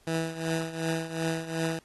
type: tone with tremolo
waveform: 15% pulse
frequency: 163.1 Hz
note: E3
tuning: 18 cents flat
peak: -19 dBFS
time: 0.07-1.79 s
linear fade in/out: 2 ms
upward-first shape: triangle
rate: 2.7 Hz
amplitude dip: 80%
effects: pink hiss -62 dBFS RMS until 1.84 s + AAC 32 kbps